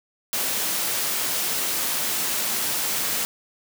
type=high-pass noise; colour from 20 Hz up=white; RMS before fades=-25 dBFS; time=0.33-3.25 s; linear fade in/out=0 ms; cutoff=130 Hz; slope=12 dB/octave; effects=none